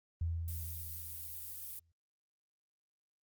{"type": "tone with exponential decay", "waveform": "sine", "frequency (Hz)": 83.2, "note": "E2", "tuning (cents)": 17, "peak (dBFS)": -31, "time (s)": [0.21, 1.92], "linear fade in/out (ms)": 5, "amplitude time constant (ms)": 370}
{"type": "noise", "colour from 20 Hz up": "violet", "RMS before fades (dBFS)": -45, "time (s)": [0.48, 1.79], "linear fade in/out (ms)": 2}
{"effects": ["Opus 32 kbps"]}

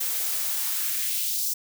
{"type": "noise with high-pass filter sweep", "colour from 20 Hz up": "blue", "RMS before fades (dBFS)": -27, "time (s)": [0, 1.54], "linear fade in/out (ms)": 10, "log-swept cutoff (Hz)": [220, 5900], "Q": 1.4, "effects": []}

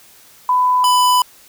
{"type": "tone pair in turn", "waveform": ["sine", "square"], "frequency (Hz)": [1000, 996.5], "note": ["B5", "B5"], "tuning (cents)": [21, 15], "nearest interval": "unison", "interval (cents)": 6, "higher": "first", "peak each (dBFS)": -11, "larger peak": "neither", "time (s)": [[0.49, 0.84], [0.84, 1.22]], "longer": "second", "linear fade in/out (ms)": 2, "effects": ["white hiss -46 dBFS RMS until 1.48 s"]}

